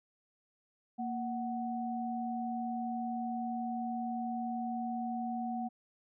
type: tone pair together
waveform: sine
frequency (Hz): 233.1 / 743.7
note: A#3 / F#5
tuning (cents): 0 / +9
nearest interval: octave + minor sixth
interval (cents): 2009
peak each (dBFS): -36 / -37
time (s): 0.98-5.69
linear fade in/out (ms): 20
effects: none